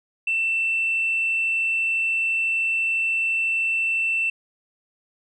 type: tone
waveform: sine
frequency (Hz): 2677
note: E7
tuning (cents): +26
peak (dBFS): -19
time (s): 0.27-4.3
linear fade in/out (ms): 5
effects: tanh soft clip ceiling -15 dBFS